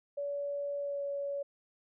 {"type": "tone with pitch glide", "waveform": "sine", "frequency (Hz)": [570, 564.1], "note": ["C#5", "C#5"], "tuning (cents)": [48, 30], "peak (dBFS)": -33, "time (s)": [0.17, 1.43], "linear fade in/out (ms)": 10, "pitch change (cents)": -18, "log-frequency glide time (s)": [0.79, 1.03], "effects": []}